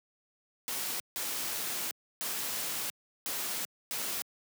white noise bursts at uneven times, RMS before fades -35 dBFS, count 5, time 0.68-1 / 1.16-1.91 / 2.21-2.9 / 3.26-3.65 / 3.91-4.22 s, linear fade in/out 0 ms, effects high-pass 150 Hz 12 dB/octave

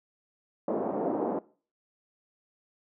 pink band-pass noise, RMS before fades -30 dBFS, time 0.68-1.39 s, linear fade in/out 2 ms, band 240 to 780 Hz, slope 24 dB/octave, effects noise-tail reverb RT60 0.4 s tail -20 dB re dry

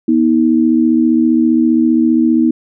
sine tone pair together, 242.9 / 318 Hz, B3 / D#4, -29 / +38 cents, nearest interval perfect fourth, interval 467 cents, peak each -11 dBFS, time 0.08-2.51 s, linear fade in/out 5 ms, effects none

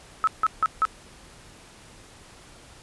sine tone bursts, 1296 Hz, E6, 30 cents flat, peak -17 dBFS, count 4, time 0.24-0.852 s, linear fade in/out 0 ms, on 33 ms, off 160 ms, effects pink hiss -49 dBFS RMS until 2.82 s + resampled to 24000 Hz

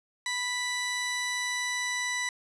sawtooth tone pair together, 987.8 / 1975.5 Hz, B5 / B6, 0 / 0 cents, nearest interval octave, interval 1200 cents, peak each -33 / -25 dBFS, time 0.26-2.29 s, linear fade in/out 2 ms, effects resampled to 22050 Hz

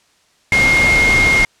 sine tone in noise, 2137 Hz, C7, 36 cents sharp, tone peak -10 dBFS, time 0.52-1.45 s, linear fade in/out 2 ms, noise pink, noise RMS -18 dBFS, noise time 0.52-1.45 s, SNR +5 dB, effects white hiss -56 dBFS RMS until 1.6 s + low-pass 7000 Hz 12 dB/octave

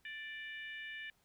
harmonic tone with a mistuned harmonic, 587.3 Hz, D5, in tune, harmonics 3 / 4 / 5 / 6, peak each -45 / -49 / -52 / -59 dBFS, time 0.05-1.1 s, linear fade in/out 2 ms, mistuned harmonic 6, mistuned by +25 cents, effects pink hiss -74 dBFS RMS until 1.24 s

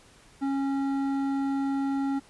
sine tone with hard clipping, 274.5 Hz, C#4, 17 cents flat, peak -27 dBFS, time 0.41-2.2 s, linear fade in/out 20 ms, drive 10 dB, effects pink hiss -56 dBFS RMS until 2.29 s + resampled to 24000 Hz

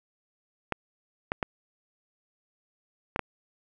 clicks, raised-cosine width 0.5 ms, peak -12 dBFS, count 5, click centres 0.723 / 1.319 / 1.428 / 3.161 / 3.193 s, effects none

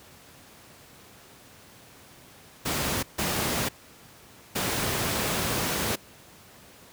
pink noise bursts at uneven times, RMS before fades -27 dBFS, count 3, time 2.65-3.03 / 3.18-3.69 / 4.55-5.96 s, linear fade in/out 10 ms, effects pink hiss -51 dBFS RMS until 6.92 s + high-pass 80 Hz 12 dB/octave

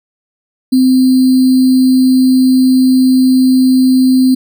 sine tone with sample-and-hold, 258.4 Hz, C4, 21 cents flat, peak -5 dBFS, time 0.72-4.35 s, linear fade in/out 10 ms, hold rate 4410 Hz, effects none

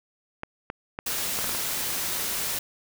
clicks, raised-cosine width 0.5 ms, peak -17 dBFS, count 7, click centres 0.434 / 0.701 / 0.989 / 1.389 / 1.443 / 1.493 / 1.549 s
white noise, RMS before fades -29 dBFS, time 1.06-2.59 s, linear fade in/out 5 ms
effects none

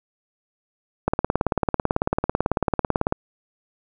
click train, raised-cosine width 1 ms, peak -5 dBFS, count 38, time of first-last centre 1.08-3.124 s, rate 18.1 Hz, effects none

